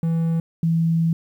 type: tone pair in turn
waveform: triangle / sine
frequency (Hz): 164.81 / 164.81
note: E3 / E3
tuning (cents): 0 / 0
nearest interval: unison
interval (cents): 0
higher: neither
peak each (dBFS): -16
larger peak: neither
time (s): 0.03-0.4 / 0.63-1.13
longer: second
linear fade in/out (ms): 2
effects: 9-bit